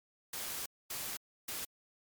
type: noise bursts at uneven times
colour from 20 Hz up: white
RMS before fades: -40 dBFS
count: 3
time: 0.33-0.66 / 0.9-1.17 / 1.48-1.65 s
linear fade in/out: 5 ms
effects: MP3 96 kbps